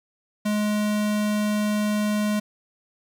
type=tone; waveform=square; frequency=210 Hz; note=G#3; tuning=19 cents sharp; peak=-22 dBFS; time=0.45-2.4 s; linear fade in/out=10 ms; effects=8-bit